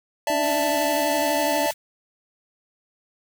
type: chord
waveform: square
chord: D suspended second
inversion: none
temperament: just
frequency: 587.3 / 660.7 / 881 Hz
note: D5 / E5 / A5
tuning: 0 / +4 / +2 cents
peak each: -26 dBFS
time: 0.27-1.71 s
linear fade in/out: 2 ms
type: tone with vibrato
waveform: triangle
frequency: 293.7 Hz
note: D4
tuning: in tune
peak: -26 dBFS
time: 0.3-1.66 s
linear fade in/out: 0 ms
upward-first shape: sine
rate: 12 Hz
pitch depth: 81 cents each way
type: band-stop noise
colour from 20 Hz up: white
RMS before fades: -35 dBFS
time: 0.42-1.74 s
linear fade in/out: 20 ms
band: 190 to 1300 Hz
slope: 96 dB/octave
effects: none

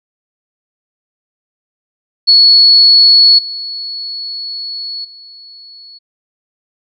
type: tone with level steps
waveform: sine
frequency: 4388 Hz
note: C#8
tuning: 18 cents flat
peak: -3 / -20 / -33 dBFS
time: 2.27-5.99 s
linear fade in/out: 20 ms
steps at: 3.38 / 5.04 s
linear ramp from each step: 10 ms
effects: none

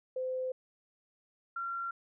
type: tone pair in turn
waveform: sine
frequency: 514 / 1372.2 Hz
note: C5 / F6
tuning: -31 / -31 cents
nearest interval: octave + perfect fourth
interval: 1700 cents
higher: second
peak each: -32 / -34 dBFS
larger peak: first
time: 0.16-0.52 / 1.56-1.91 s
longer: first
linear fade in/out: 5 ms
effects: none

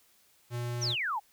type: tone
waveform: square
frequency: 120.4 Hz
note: B2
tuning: 44 cents flat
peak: -33 dBFS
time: 0.5-0.96 s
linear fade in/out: 50 ms
type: exponential sweep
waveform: sine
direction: down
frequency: 6380 to 776 Hz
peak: -29 dBFS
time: 0.81-1.2 s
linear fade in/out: 20 ms
effects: white hiss -65 dBFS RMS until 1.32 s

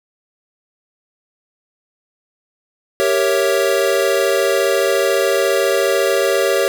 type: chord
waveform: square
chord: G diminished seventh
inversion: none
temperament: equal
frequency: 392 / 466.2 / 554.4 / 659.3 Hz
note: G4 / Bb4 / Db5 / Fb5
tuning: 0 / 0 / 0 / 0 cents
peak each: -19 / -21 / -18 / -24 dBFS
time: 3-6.68 s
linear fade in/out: 0 ms
effects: none

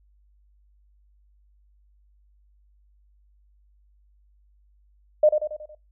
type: tone with echo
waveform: sine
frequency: 608 Hz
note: D#5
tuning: 40 cents flat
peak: -12 dBFS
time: 5.23-5.29 s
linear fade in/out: 5 ms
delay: 92 ms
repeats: 5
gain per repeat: -6 dB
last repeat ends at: 5.75 s
effects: noise-tail reverb RT60 0.2 s tail -20 dB re dry + added 50 Hz sine -57 dBFS peak until 5.91 s

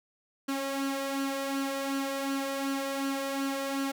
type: tone with flanger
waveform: sawtooth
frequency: 273.7 Hz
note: C#4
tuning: 22 cents flat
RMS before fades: -32 dBFS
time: 0.48-3.92 s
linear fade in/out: 10 ms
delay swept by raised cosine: 0.67 to 2.07 ms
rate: 2.7 Hz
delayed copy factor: +0.55
effects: none

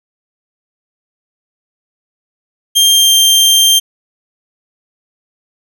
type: tone with pitch glide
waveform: sawtooth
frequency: 3189 to 3169 Hz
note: G7 to G7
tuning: +29 to +18 cents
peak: -3 dBFS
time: 2.75-3.8 s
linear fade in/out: 20 ms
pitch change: -11 cents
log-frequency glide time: 2.91-3.15 s
effects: none

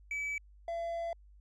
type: tone pair in turn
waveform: triangle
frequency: 2294 / 675.7 Hz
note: D7 / E5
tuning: -41 / +43 cents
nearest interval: octave + major sixth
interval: 2116 cents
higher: first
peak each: -32 / -32 dBFS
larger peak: neither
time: 0.11-0.38 / 0.68-1.13 s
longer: second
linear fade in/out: 2 ms
effects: added 50 Hz sine -55 dBFS peak until 1.4 s + resampled to 24000 Hz

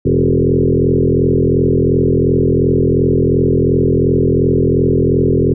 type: tone with frequency modulation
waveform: sine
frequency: 261.6 Hz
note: C4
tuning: in tune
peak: -9 dBFS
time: 0.05-5.54 s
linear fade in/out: 10 ms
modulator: 42.8 Hz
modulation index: 4.3
effects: none

